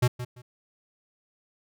square tone with echo, 123.47 Hz, B2, in tune, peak -19 dBFS, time 0.02-0.08 s, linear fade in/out 10 ms, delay 170 ms, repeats 2, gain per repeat -13 dB, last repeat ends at 0.42 s, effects none

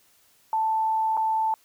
sine tone with dropouts, 882 Hz, A5, 4 cents sharp, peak -21 dBFS, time 0.53-1.54 s, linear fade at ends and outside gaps 1 ms, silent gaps 1.169-1.174 s, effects white hiss -61 dBFS RMS until 1.64 s

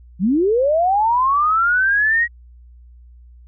sine linear sweep, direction up, 163.2 to 1917 Hz, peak -13 dBFS, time 0.19-2.28 s, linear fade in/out 50 ms, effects added 60 Hz sine -41 dBFS peak until 3.47 s

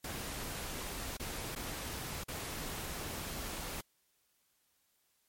pink noise with dropouts, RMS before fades -41 dBFS, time 0.04-3.81 s, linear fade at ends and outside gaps 5 ms, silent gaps 1.17-1.196 / 1.552-1.56 / 2.237-2.282 s, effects white hiss -75 dBFS RMS until 5.28 s + MP3 64 kbps

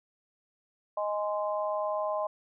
harmonic tone, 207.9 Hz, G#3, 2 cents sharp, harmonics 3 / 4 / 5, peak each -30 / -36 / -34 dBFS, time 0.97-2.27 s, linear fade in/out 5 ms, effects none

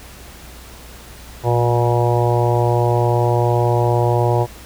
harmonic tone with a mistuned harmonic, 120.1 Hz, B2, 48 cents flat, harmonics 1 / 3 / 4 / 5 / 6 / 7 / 8, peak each -16 / -21 / -22 / -23 / -24 / -24 / -25 dBFS, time 1.43-4.47 s, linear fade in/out 50 ms, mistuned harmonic 1, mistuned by -36 cents, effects added 60 Hz sine -40 dBFS peak until 4.65 s + pink hiss -40 dBFS RMS until 4.65 s

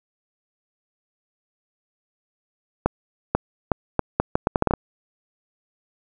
accelerating click train, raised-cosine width 1 ms, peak -3 dBFS, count 12, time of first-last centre 2.86-4.737 s, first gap 490 ms, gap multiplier 0.75, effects none

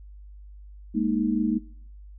sine chord, Ab suspended second, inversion none, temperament equal, 207.7 / 233.1 / 311.1 Hz, Ab3 / Bb3 / Eb4, 0 / 0 / 0 cents, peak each -26 / -25 / -27 dBFS, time 0.94-1.59 s, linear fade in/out 20 ms, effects noise-tail reverb RT60 0.6 s tail -21 dB re dry + added 50 Hz sine -42 dBFS peak until 2.18 s

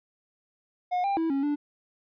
triangle tone with pitch steps, 721 / 795 / 326.4 / 275.1 / 292.3 Hz, F#5 / G5 / E4 / C#4 / D4, -45 / +24 / -17 / -13 / -8 cents, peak -22 dBFS, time 0.91-1.56 s, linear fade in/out 20 ms, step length 130 ms, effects resampled to 11025 Hz

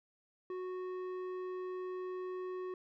square tone with low-pass filter, 368.1 Hz, F#4, 9 cents flat, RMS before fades -41 dBFS, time 0.5-2.74 s, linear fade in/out 2 ms, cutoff 1300 Hz, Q 0.74, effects none

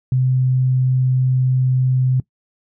sine tone, 128.8 Hz, C3, 27 cents flat, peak -13 dBFS, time 0.12-2.2 s, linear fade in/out 2 ms, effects noise-tail reverb RT60 0.1 s tail -20 dB re dry

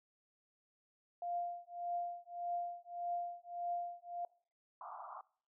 sine tone with tremolo, 698.5 Hz, F5, in tune, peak -34 dBFS, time 1.22-4.25 s, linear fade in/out 2 ms, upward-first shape triangle, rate 1.7 Hz, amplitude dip 100%
pink band-pass noise, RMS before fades -49 dBFS, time 4.81-5.21 s, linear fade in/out 2 ms, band 670 to 1300 Hz, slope 96 dB/octave
effects noise-tail reverb RT60 0.5 s tail -23 dB re dry

